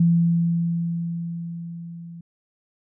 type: tone with level ramp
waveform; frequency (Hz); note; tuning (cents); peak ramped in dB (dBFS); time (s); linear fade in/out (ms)
sine; 169.1; E3; +44; -13 to -36; 0-2.21; 5
effects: none